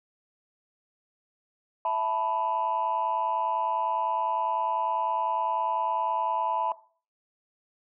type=chord; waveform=sine; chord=E suspended fourth; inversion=none; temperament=just; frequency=659.3 / 879 / 988.9 Hz; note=E5 / A5 / B5; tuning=0 / -2 / +2 cents; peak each=-30 / -28 / -27 dBFS; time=1.85-6.72 s; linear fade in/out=2 ms; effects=noise-tail reverb RT60 0.4 s tail -17 dB re dry + tanh soft clip ceiling -18 dBFS